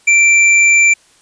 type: tone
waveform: square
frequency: 2349 Hz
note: D7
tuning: in tune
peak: -7 dBFS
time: 0.07-0.94 s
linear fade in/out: 10 ms
effects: white hiss -50 dBFS RMS until 1.21 s + resampled to 22050 Hz